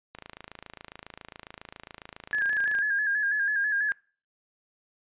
click train, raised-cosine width 0.3 ms, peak -25 dBFS, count 73, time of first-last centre 0.15-2.787 s, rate 27.3 Hz
sine tone with vibrato, 1661.2 Hz, G#6, in tune, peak -23 dBFS, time 2.33-3.92 s, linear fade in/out 0 ms, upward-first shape square, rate 6.1 Hz, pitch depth 48 cents each way
effects noise-tail reverb RT60 0.4 s tail -24 dB re dry + resampled to 8000 Hz

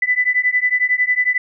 sine beating tone pair, 1989 / 2000 Hz, B6 / B6, +12 / +21 cents, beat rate 11 Hz, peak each -17 dBFS, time 0.02-1.38 s, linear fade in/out 5 ms, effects none

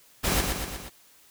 pink noise with echo, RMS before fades -25 dBFS, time 0.23-0.42 s, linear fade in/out 20 ms, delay 120 ms, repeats 4, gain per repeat -4 dB, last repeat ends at 0.9 s, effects white hiss -57 dBFS RMS until 1.3 s

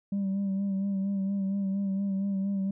sine tone with vibrato, 196 Hz, G3, in tune, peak -24 dBFS, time 0.12-2.71 s, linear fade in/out 5 ms, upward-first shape sine, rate 4.3 Hz, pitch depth 36 cents each way, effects tanh soft clip ceiling -25 dBFS

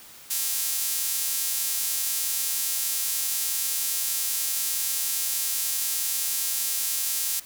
sawtooth tone with high-pass filter, 269.6 Hz, C#4, 48 cents flat, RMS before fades -27 dBFS, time 0.3-7.4 s, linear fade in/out 10 ms, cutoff 8100 Hz, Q 0.6, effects white hiss -47 dBFS RMS until 7.45 s

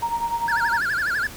sine tone with tremolo, 932.3 Hz, A#5, in tune, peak -19 dBFS, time 0.02-0.79 s, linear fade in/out 10 ms, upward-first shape sine, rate 10 Hz, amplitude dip 70%
triangle tone with vibrato, 1554 Hz, G6, 16 cents flat, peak -19 dBFS, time 0.48-1.27 s, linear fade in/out 2 ms, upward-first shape sine, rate 12 Hz, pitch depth 210 cents each way
effects pink hiss -39 dBFS RMS until 1.36 s

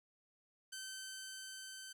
10% pulse tone with level ramp, 1540 Hz, G6, 31 cents flat, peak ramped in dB -36 to -40 dBFS, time 0.72-1.93 s, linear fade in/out 10 ms, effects none

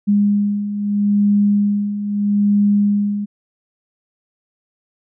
sine beating tone pair, 203.8 / 204.58 Hz, G#3 / G#3, -32 / -26 cents, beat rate 0.78 Hz, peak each -20 / -14 dBFS, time 0.07-3.26 s, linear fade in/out 20 ms, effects none

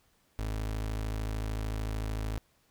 30% pulse tone, 53.4 Hz, G#1, 49 cents sharp, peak -29 dBFS, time 0.39-2.38 s, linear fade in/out 0 ms, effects pink hiss -69 dBFS RMS until 2.7 s

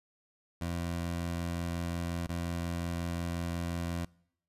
20% pulse tone with dropouts, 85.6 Hz, F2, 34 cents flat, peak -28 dBFS, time 0.61-4.05 s, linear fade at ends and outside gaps 5 ms, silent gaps 2.27-2.291 s, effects noise-tail reverb RT60 0.7 s tail -24 dB re dry + resampled to 32000 Hz

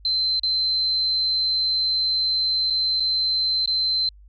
sine tone with dropouts, 4090 Hz, C8, 40 cents flat, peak -19 dBFS, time 0.05-4.09 s, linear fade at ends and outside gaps 2 ms, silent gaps 0.396-0.433 / 2.701-2.705 / 2.999-3.003 / 3.659-3.675 s, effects added 50 Hz sine -45 dBFS peak until 4.28 s

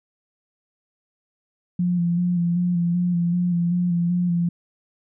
sine tone with vibrato, 174.61 Hz, F3, in tune, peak -18 dBFS, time 1.79-4.49 s, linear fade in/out 5 ms, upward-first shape square, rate 2.6 Hz, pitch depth 27 cents each way, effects none

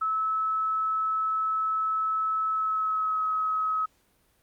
sine tone with pitch glide, 1300 to 1278.4 Hz, E6 to D#6, -24 to +47 cents, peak -24 dBFS, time 0.01-3.86 s, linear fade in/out 10 ms, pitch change -29 cents, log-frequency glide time 2.5-3.21 s, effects pink hiss -66 dBFS RMS until 4.42 s + Opus 32 kbps

